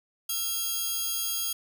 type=tone cluster; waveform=5% pulse; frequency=1345 / 3261 / 4781 Hz; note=E6 / G#7 / D8; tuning=+34 / -32 / +30 cents; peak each=-29 / -21 / -27 dBFS; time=0.29-1.53 s; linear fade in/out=5 ms; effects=none